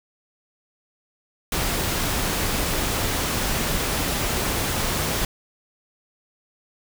pink noise, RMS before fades -24 dBFS, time 1.52-5.25 s, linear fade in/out 2 ms, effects none

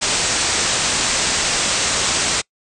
white low-pass noise, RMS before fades -19 dBFS, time 0.01-2.42 s, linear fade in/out 20 ms, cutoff 8600 Hz, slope 96 dB/octave, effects noise-tail reverb RT60 0.1 s tail -25 dB re dry

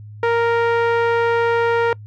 sawtooth tone with low-pass filter, 466.2 Hz, A#4, in tune, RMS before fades -17 dBFS, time 0.23-1.93 s, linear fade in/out 2 ms, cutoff 1800 Hz, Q 1, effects noise-tail reverb RT60 0.1 s tail -26 dB re dry + added 105 Hz sine -34 dBFS peak until 2.06 s

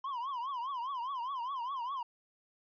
triangle tone with vibrato, 1026 Hz, C6, 34 cents flat, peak -33 dBFS, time 0.04-2.03 s, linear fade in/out 5 ms, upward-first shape triangle, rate 4.9 Hz, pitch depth 200 cents each way, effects resampled to 11025 Hz

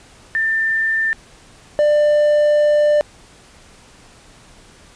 sine / triangle tone pair in turn, 1789 / 594.4 Hz, A6 / D5, +28 / +21 cents, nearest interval octave + perfect fifth, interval 1907 cents, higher first, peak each -15 / -9 dBFS, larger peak second, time 0.35-1.13 / 1.79-3.01 s, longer second, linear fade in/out 0 ms, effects pink hiss -46 dBFS RMS until 4.95 s + resampled to 22050 Hz

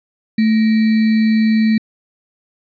sine tone with sample-and-hold, 220 Hz, A3, in tune, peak -10 dBFS, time 0.38-1.78 s, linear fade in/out 5 ms, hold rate 2100 Hz, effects resampled to 11025 Hz

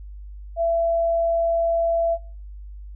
sine tone, 670 Hz, E5, 28 cents sharp, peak -18 dBFS, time 0.56-2.18 s, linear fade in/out 50 ms, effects noise-tail reverb RT60 0.4 s tail -22 dB re dry + added 50 Hz sine -35 dBFS peak until 2.95 s

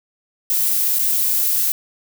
violet noise with dropouts, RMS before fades -18 dBFS, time 0.5-1.72 s, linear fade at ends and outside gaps 1 ms, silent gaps 0.987-0.992 s, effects none

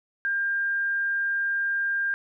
sine tone, 1600 Hz, G6, 35 cents sharp, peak -23 dBFS, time 0.25-2.14 s, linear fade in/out 0 ms, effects none

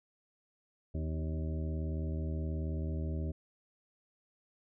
harmonic tone with a mistuned harmonic, 78.7 Hz, D#2, 20 cents sharp, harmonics 1 / 2 / 3 / 4 / 5 / 7 / 8, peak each -34 / -40 / -44 / -46 / -48 / -51 / -52 dBFS, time 0.94-3.32 s, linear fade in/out 10 ms, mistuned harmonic 3, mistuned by +42 cents, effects none

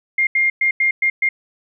sine tone bursts at uneven times, 2119 Hz, C7, 21 cents sharp, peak -13 dBFS, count 6, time 0.18-0.27 / 0.35-0.5 / 0.61-0.71 / 0.8-0.91 / 1.02-1.1 / 1.22-1.29 s, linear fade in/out 5 ms, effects none

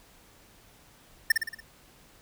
square tone with echo, 1800 Hz, A6, 39 cents sharp, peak -17 dBFS, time 1.3-1.32 s, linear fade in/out 5 ms, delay 57 ms, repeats 5, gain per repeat -5 dB, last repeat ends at 1.605 s, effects pink hiss -57 dBFS RMS until 2.21 s

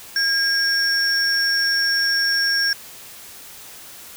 sine tone pair together, 1620 / 5484 Hz, G#6 / F8, -43 / -32 cents, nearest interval octave + major sixth, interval 2111 cents, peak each -18 dBFS, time 0.16-2.73 s, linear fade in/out 2 ms, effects tanh soft clip ceiling -12 dBFS + white hiss -40 dBFS RMS until 4.16 s

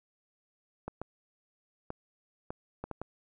clicks, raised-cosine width 1 ms, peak -23 dBFS, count 7, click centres 0.88 / 1.016 / 1.904 / 2.505 / 2.84 / 2.913 / 3.016 s, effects none

